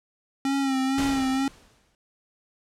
square tone with vibrato, 269.2 Hz, C4, 49 cents sharp, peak -23 dBFS, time 0.45-1.48 s, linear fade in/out 2 ms, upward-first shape sine, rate 2.1 Hz, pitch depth 44 cents each way
pink noise with exponential decay, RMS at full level -29 dBFS, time 0.98-1.95 s, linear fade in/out 1 ms, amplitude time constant 210 ms
effects low-pass 9000 Hz 12 dB/octave

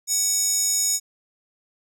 square tone with high-pass filter, 755 Hz, F#5, 35 cents sharp, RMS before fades -22 dBFS, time 0.07-1 s, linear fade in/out 50 ms, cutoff 6700 Hz, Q 5, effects none

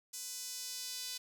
sawtooth tone with high-pass filter sweep, 500 Hz, B4, 21 cents sharp, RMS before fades -43 dBFS, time 0.13-1.18 s, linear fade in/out 10 ms, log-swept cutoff 6400 to 4200 Hz, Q 1.6, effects none

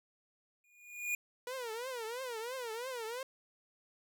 square tone with exponential growth, 2438 Hz, D#7, 36 cents flat, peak -31 dBFS, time 0.64-1.15 s, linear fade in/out 2 ms, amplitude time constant 110 ms
sawtooth tone with vibrato, 481.1 Hz, B4, 45 cents flat, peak -35 dBFS, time 1.47-3.23 s, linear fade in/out 2 ms, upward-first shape triangle, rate 3 Hz, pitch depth 190 cents each way
effects none

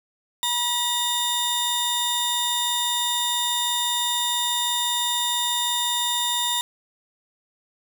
sawtooth tone pair together, 965 / 3643 Hz, B5 / A#7, -40 / -41 cents, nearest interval octave + major seventh, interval 2299 cents, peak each -23 / -20 dBFS, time 0.43-6.61 s, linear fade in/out 0 ms, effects none

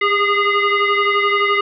sine tone with frequency modulation, 415.3 Hz, G#4, in tune, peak -13 dBFS, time 0.01-1.61 s, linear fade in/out 5 ms, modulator 819 Hz, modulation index 2.7, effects none

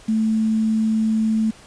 sine tone with quantisation, 220 Hz, A3, in tune, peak -16 dBFS, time 0.08-1.51 s, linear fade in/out 10 ms, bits 7, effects pink hiss -46 dBFS RMS until 1.66 s + resampled to 22050 Hz

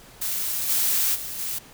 blue noise with level steps, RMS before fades -27 / -22 / -33 / -29 dBFS, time 0.21-1.59 s, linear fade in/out 10 ms, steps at 0.68 / 1.14 / 1.38 s, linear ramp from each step 20 ms, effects pink hiss -48 dBFS RMS until 1.73 s

